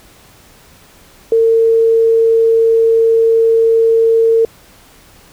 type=tone; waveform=sine; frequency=453.8 Hz; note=A#4; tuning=47 cents flat; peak=-7 dBFS; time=1.32-4.45 s; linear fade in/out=2 ms; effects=pink hiss -44 dBFS RMS until 5.32 s